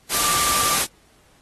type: tone in noise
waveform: sine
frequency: 1181 Hz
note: D6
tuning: 9 cents sharp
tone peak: -24 dBFS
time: 0.12-0.79 s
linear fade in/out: 50 ms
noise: white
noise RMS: -20 dBFS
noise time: 0.09-0.87 s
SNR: -7 dB
effects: pink hiss -57 dBFS RMS until 1.41 s + AAC 32 kbps